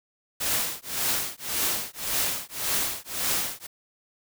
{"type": "noise with tremolo", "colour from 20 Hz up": "white", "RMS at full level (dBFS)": -24, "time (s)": [0.4, 3.67], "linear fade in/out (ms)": 10, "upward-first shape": "triangle", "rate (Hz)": 1.8, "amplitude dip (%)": 100, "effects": []}